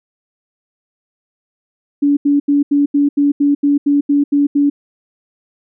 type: tone bursts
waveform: sine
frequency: 286.3 Hz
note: D4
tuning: 44 cents flat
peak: -9 dBFS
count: 12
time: 2.02-4.7 s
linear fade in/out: 10 ms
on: 150 ms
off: 80 ms
effects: none